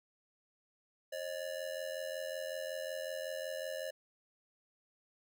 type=ring-modulated tone; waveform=square; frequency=578 Hz; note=D5; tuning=28 cents flat; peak=-36 dBFS; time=1.12-3.91 s; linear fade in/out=10 ms; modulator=42.7 Hz; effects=none